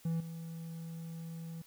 triangle tone with level steps, 164.81 Hz, E3, in tune, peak -29 / -39 dBFS, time 0.05-1.62 s, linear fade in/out 5 ms, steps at 0.2 s, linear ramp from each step 5 ms, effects white hiss -61 dBFS RMS until 1.66 s

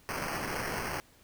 blue noise with sample-and-hold, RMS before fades -35 dBFS, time 0.09-1 s, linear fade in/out 0 ms, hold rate 3675 Hz, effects pink hiss -61 dBFS RMS until 1.23 s

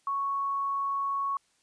sine tone, 1108.7 Hz, C#6, in tune, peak -27 dBFS, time 0.07-1.37 s, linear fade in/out 2 ms, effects white hiss -69 dBFS RMS until 1.62 s + resampled to 22050 Hz

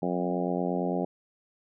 harmonic tone with a mistuned harmonic, 88.9 Hz, F2, 31 cents sharp, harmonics 2 / 3 / 4 / 5 / 6 / 7 / 8 / 9, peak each -31 / -33 / -34 / -35 / -36 / -36 / -37 / -38 dBFS, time 0.02-1.05 s, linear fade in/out 5 ms, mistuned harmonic 2, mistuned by +17 cents, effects none

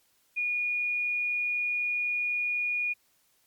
sine tone, 2444 Hz, D#7, 32 cents flat, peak -26 dBFS, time 0.36-2.94 s, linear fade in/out 20 ms, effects white hiss -68 dBFS RMS until 3.46 s + MP3 96 kbps

